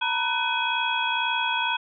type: tone cluster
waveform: sine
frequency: 912 / 974 / 1500 / 2521 / 3322 Hz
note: A#5 / B5 / F#6 / D#7 / G#7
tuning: -38 / -24 / +23 / +22 / 0 cents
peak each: -29 dBFS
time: 0.01-1.77 s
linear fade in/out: 10 ms
effects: none